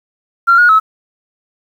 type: tone with pitch steps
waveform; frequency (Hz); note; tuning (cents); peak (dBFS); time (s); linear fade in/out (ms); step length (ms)
sine; 1378 / 1442 / 1294; F6 / F#6 / E6; -24 / -45 / -32; -4; 0.47-0.8; 20; 110
effects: tanh soft clip ceiling 0 dBFS + 7-bit